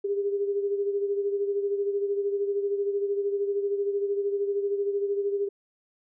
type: beating tone pair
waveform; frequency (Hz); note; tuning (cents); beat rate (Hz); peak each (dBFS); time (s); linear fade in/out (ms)
sine; 400.9 / 413.9; G4 / G#4; +39 / -6; 13; -25 / -33; 0.04-5.49; 10
effects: none